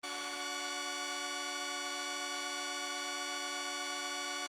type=tone cluster; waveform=10% pulse; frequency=287.8 / 366.1 / 724 / 1138 / 1480 Hz; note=D4 / F#4 / F#5 / C#6 / F#6; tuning=-35 / -18 / -38 / +45 / 0 cents; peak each=-37 / -38 / -36 / -32 / -35 dBFS; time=0.03-4.47 s; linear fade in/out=10 ms; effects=low-pass 9000 Hz 12 dB/octave + Opus 24 kbps